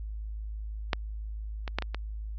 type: clicks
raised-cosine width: 0.3 ms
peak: -9 / -19 / -11 / -17 / -18 dBFS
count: 5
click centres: 0.932 / 1.678 / 1.786 / 1.823 / 1.946 s
effects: added 53 Hz sine -34 dBFS peak until 2.38 s + resampled to 16000 Hz